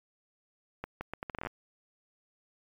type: accelerating click train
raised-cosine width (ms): 0.5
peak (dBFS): -21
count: 12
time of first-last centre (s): 0.84-1.47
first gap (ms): 170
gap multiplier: 0.74
effects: MP3 96 kbps